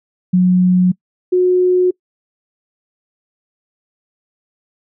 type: tone pair in turn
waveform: sine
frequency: 181.9 / 363.8 Hz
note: F#3 / F#4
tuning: -29 / -29 cents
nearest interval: octave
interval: 1200 cents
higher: second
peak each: -8 / -9 dBFS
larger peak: first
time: 0.33-0.92 / 1.32-1.91 s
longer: neither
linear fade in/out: 10 ms
effects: noise-tail reverb RT60 0.1 s tail -24 dB re dry